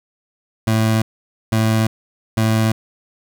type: tone bursts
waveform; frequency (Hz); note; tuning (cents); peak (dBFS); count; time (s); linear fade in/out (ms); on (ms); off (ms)
25% pulse; 110.7; A2; +11; -10; 3; 0.67-2.72; 5; 350; 500
effects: none